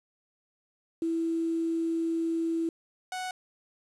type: tone pair in turn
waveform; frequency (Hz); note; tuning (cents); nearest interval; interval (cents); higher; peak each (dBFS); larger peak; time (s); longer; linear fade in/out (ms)
sine / sawtooth; 329.6 / 739.9; E4 / F#5; 0 / 0; octave + major second; 1400; second; -26 / -29; first; 1.02-2.69 / 3.12-3.31; first; 2
effects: resampled to 24000 Hz + 9-bit